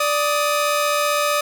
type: tone pair together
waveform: sawtooth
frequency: 587.3 / 1250.2 Hz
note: D5 / D#6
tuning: 0 / +8 cents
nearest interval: octave + minor second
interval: 1308 cents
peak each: -16 / -17 dBFS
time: 0-1.41 s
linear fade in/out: 5 ms
effects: none